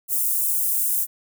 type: high-pass noise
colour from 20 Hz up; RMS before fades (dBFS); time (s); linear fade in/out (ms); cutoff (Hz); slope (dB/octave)
white; -22; 0.08-1.07; 50; 8900; 24
effects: none